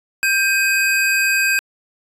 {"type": "tone pair together", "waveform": "square", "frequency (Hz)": [1583, 2522], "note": ["G6", "D#7"], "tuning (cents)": [17, 23], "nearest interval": "minor sixth", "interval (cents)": 806, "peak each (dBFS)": -18, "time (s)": [0.23, 1.59], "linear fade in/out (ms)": 0, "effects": ["resampled to 32000 Hz"]}